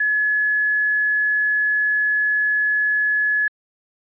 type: tone with quantisation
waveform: sine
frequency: 1702 Hz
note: G#6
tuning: 42 cents sharp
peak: -16 dBFS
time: 0-3.48 s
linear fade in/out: 5 ms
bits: 7
effects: resampled to 8000 Hz